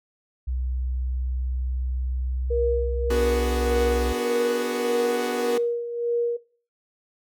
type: tone with pitch glide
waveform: sine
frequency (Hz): 63.1 to 63.5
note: B1 to B1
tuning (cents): +38 to +49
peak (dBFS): -24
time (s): 0.47-4.13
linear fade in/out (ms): 10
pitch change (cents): +11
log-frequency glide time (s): 0.91-2.85
type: tone with tremolo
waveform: sine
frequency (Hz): 473.5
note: A#4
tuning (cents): +27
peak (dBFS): -20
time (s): 2.5-6.37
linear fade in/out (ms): 10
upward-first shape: sine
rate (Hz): 1.7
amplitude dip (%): 65
type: chord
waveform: sawtooth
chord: G# half-diminished seventh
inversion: first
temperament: equal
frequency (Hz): 246.9 / 293.7 / 370 / 415.3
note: B3 / D4 / F#4 / G#4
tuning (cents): 0 / 0 / 0 / 0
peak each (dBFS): -26 / -31 / -25 / -31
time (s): 3.1-5.58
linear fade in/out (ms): 5
effects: noise-tail reverb RT60 0.4 s tail -19 dB re dry